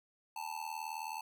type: tone with amplitude modulation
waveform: square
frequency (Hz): 881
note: A5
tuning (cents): +2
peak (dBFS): -36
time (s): 0.36-1.21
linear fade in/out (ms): 5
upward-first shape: sine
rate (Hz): 79.4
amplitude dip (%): 90
effects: none